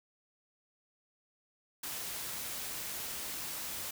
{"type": "noise", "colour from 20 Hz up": "white", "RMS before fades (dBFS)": -40, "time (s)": [1.83, 3.91], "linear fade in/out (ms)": 5, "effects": []}